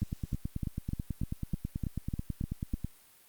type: two click trains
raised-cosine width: 5 ms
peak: -20 / -21 dBFS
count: 10 / 27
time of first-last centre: 0.03-2.741 / 0.02-2.846 s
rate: 3.32 / 9.2 Hz
effects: white hiss -60 dBFS RMS until 3.28 s + Opus 48 kbps